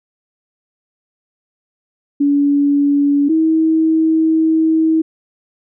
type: tone pair in turn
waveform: sine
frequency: 285.2 / 320 Hz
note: C#4 / D#4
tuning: +49 / +49 cents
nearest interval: major second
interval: 200 cents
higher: second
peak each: -10 dBFS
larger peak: neither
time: 2.2-3.29 / 3.29-5.02 s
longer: second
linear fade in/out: 10 ms
effects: none